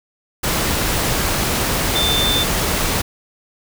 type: tone in noise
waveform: sine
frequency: 3555 Hz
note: A7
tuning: 17 cents sharp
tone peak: -17 dBFS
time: 1.95-2.44 s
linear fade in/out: 10 ms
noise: pink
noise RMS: -19 dBFS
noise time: 0.43-3.02 s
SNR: -1 dB
effects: none

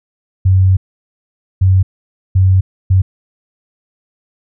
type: tone bursts at uneven times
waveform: sine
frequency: 94.2 Hz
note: F#2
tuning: 32 cents sharp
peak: -6 dBFS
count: 4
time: 0.45-0.77 / 1.61-1.83 / 2.35-2.61 / 2.9-3.02 s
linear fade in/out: 10 ms
effects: none

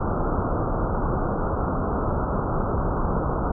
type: low-pass noise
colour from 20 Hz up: pink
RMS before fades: -24 dBFS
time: 0-3.52 s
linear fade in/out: 10 ms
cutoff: 1400 Hz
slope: 96 dB/octave
effects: none

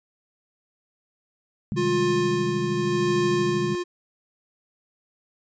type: chord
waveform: sine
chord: Ab major seventh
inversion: first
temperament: just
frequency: 129.78 / 155.74 / 194.67 / 207.7 Hz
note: C3 / Eb3 / G3 / Ab3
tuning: -14 / +2 / -12 / 0 cents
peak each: -31 dBFS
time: 1.72-3.75 s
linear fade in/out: 0 ms
type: tone with tremolo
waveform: square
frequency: 354.1 Hz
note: F4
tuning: 24 cents sharp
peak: -21 dBFS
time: 1.76-3.84 s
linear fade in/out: 20 ms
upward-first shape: sine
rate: 0.85 Hz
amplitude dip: 45%
effects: resampled to 16000 Hz

